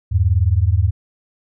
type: beating tone pair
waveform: sine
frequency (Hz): 81.9 / 100.9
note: E2 / G#2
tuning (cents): -11 / -49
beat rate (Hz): 19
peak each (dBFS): -15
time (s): 0.11-0.91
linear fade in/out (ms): 20
effects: none